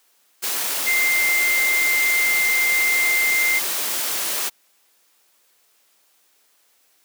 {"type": "tone in noise", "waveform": "sine", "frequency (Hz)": 2093, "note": "C7", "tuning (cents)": 0, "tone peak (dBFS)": -17, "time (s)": [0.86, 3.6], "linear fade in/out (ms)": 20, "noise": "white", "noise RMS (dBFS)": -24, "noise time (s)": [0.42, 4.5], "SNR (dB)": 4, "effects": ["white hiss -61 dBFS RMS until 7.04 s", "high-pass 300 Hz 12 dB/octave"]}